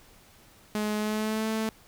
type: tone with pitch glide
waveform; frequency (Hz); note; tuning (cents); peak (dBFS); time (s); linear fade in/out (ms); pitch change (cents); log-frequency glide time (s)
sawtooth; 211.7 to 220.2; G#3 to A3; +33 to +2; -23; 0.75-1.69; 0; +69; 0.97-1.48
effects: pink hiss -56 dBFS RMS until 1.87 s